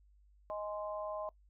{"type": "harmonic tone", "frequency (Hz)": 208.5, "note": "G#3", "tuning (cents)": 7, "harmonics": [3, 4, 5], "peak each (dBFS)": [-39, -47, -44], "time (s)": [0.5, 1.29], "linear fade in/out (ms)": 0, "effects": ["noise-tail reverb RT60 0.1 s tail -22 dB re dry", "added 50 Hz sine -62 dBFS peak until 1.49 s"]}